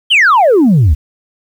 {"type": "exponential sweep", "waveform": "sine", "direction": "down", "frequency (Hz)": [3248, 65.5], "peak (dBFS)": -3, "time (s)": [0.1, 0.95], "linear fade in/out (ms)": 20, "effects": ["tanh soft clip ceiling -3 dBFS", "7-bit"]}